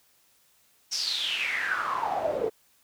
pink noise with band-pass filter sweep, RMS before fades -29 dBFS, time 0.91-2.5 s, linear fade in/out 20 ms, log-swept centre 5700 to 430 Hz, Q 8.7, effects white hiss -64 dBFS RMS until 2.83 s

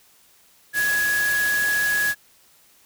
sine tone in noise, 1674 Hz, G#6, 13 cents sharp, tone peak -19 dBFS, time 0.73-2.15 s, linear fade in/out 50 ms, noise white, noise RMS -29 dBFS, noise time 0.73-2.15 s, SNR +7 dB, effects white hiss -56 dBFS RMS until 2.85 s

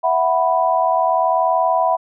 sine chord, E suspended second, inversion none, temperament equal, 659.3 / 740 / 987.8 Hz, E5 / F#5 / B5, 0 / 0 / 0 cents, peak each -18 dBFS, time 0.03-1.97 s, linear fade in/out 20 ms, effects none

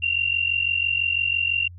sine tone pair together, 2739 / 2785 Hz, F7 / F7, -34 / -5 cents, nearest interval unison, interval 29 cents, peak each -23 dBFS, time 0.02-1.68 s, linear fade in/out 10 ms, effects added 88 Hz sine -39 dBFS peak until 1.78 s

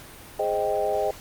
sine chord, Ab major seventh, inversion none, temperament equal, 415.3 / 523.3 / 622.3 / 784 Hz, Ab4 / C5 / Eb5 / G5, 0 / 0 / 0 / 0 cents, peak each -28 / -29 / -26 / -28 dBFS, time 0.39-1.11 s, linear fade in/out 5 ms, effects pink hiss -44 dBFS RMS until 1.2 s + Opus 48 kbps

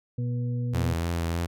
harmonic tone, 121.6 Hz, B2, 26 cents flat, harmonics 1 / 2 / 4, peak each -26 / -35 / -42 dBFS, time 0.18-0.94 s, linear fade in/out 5 ms
sawtooth tone with vibrato, 84.3 Hz, E2, 39 cents sharp, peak -22 dBFS, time 0.73-1.47 s, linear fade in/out 20 ms, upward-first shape triangle, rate 3.3 Hz, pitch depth 30 cents each way
effects none

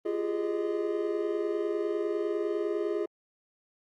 triangle tone cluster, 344.8 / 394.8 / 414.7 / 620 Hz, F4 / G4 / G#4 / D#5, -22 / +12 / -3 / -6 cents, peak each -30 / -35 / -29 / -36 dBFS, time 0.05-3.06 s, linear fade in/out 10 ms, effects Opus 32 kbps

